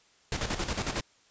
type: noise with tremolo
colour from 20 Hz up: pink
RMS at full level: -30 dBFS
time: 0.32-1.01 s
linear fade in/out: 2 ms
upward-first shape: square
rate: 11 Hz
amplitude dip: 60%
effects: white hiss -63 dBFS RMS until 1.3 s + resampled to 16000 Hz

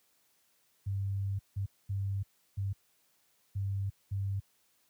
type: tone bursts at uneven times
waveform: sine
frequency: 98.4 Hz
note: G2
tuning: 7 cents sharp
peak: -30 dBFS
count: 6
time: 0.86-1.39 / 1.56-1.66 / 1.89-2.23 / 2.57-2.73 / 3.55-3.9 / 4.11-4.4 s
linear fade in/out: 10 ms
effects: white hiss -71 dBFS RMS until 4.89 s + high-pass 60 Hz 12 dB/octave

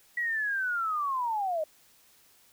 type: linear sweep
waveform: sine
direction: down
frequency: 1946 to 602 Hz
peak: -27 dBFS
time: 0.17-1.64 s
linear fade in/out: 5 ms
effects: white hiss -61 dBFS RMS until 2.52 s

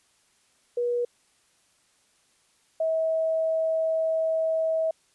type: tone pair in turn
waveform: sine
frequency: 482.6 / 644.2 Hz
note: B4 / E5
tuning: -40 / -40 cents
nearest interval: perfect fourth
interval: 500 cents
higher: second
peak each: -23 / -22 dBFS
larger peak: second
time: 0.77-1.05 / 2.8-4.91 s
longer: second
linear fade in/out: 5 ms
effects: white hiss -65 dBFS RMS until 5.14 s + resampled to 24000 Hz

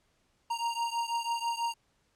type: beating tone pair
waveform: square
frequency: 930 / 936.1 Hz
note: A#5 / A#5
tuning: -4 / +7 cents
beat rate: 6.1 Hz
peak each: -33 / -35 dBFS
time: 0.5-1.74 s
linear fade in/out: 10 ms
effects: pink hiss -72 dBFS RMS until 2.15 s + low-pass 9000 Hz 12 dB/octave

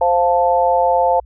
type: chord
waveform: sine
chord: F major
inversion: second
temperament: equal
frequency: 523.3 / 698.5 / 880 Hz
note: C5 / F5 / A5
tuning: 0 / 0 / 0 cents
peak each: -16 dBFS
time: 0.01-1.2 s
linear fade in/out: 5 ms
effects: added 60 Hz sine -39 dBFS peak until 1.25 s

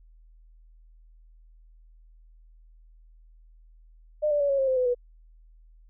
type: tone with pitch steps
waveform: sine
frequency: 604 / 586.1 / 568.8 / 552 / 535.6 / 519.8 / 504.4 / 489.5 Hz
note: D5 / D5 / C#5 / C#5 / C5 / C5 / B4 / B4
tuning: +48 / -4 / +45 / -7 / +40 / -11 / +36 / -15 cents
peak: -21 dBFS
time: 4.22-4.948 s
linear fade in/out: 20 ms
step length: 91 ms
effects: added 40 Hz sine -51 dBFS peak until 5.89 s

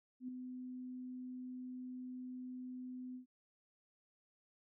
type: tone with ADSR envelope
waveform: sine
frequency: 252.9 Hz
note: B3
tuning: 41 cents sharp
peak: -39 dBFS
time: 0.2-3.26 s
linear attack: 83 ms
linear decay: 4 ms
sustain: -5 dB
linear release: 110 ms
effects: none

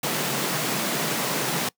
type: high-pass noise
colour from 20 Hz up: pink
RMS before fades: -26 dBFS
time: 0.03-1.69 s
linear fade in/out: 5 ms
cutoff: 130 Hz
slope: 96 dB/octave
effects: noise-tail reverb RT60 0.1 s tail -23 dB re dry

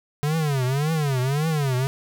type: tone with vibrato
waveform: square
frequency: 142.8 Hz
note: D3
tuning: 48 cents flat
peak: -21 dBFS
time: 0.23-1.87 s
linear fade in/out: 0 ms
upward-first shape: triangle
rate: 1.8 Hz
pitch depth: 250 cents each way
effects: none

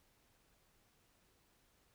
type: silence
effects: pink hiss -73 dBFS RMS until 1.94 s

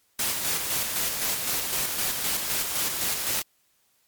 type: noise with tremolo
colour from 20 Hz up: white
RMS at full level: -26 dBFS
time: 0.19-3.42 s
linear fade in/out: 2 ms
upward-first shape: square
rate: 3.9 Hz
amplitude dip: 35%
effects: white hiss -67 dBFS RMS until 4.07 s + MP3 96 kbps

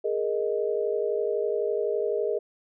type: chord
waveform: sine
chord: Ab suspended second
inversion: none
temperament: just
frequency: 415.3 / 467.2 / 623 Hz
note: Ab4 / Bb4 / Eb5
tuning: 0 / +4 / +2 cents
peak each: -27 / -28 / -31 dBFS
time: 0.04-2.39 s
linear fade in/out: 10 ms
effects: none

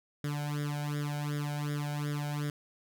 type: tone with flanger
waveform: sawtooth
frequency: 146.83 Hz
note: D3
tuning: in tune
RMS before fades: -34 dBFS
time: 0.24-2.5 s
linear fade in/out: 2 ms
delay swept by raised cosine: 0.57 to 1.33 ms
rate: 2.7 Hz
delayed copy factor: +0.95
effects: none

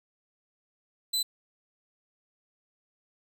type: tone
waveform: sawtooth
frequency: 4016 Hz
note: B7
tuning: 28 cents sharp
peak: -23 dBFS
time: 1.13-1.23 s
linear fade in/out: 10 ms
effects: none

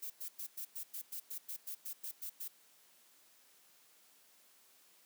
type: noise bursts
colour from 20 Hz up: violet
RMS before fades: -43 dBFS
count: 14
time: 0.02-2.482 s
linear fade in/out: 10 ms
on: 83 ms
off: 100 ms
effects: white hiss -66 dBFS RMS until 5.05 s + high-pass 200 Hz 12 dB/octave

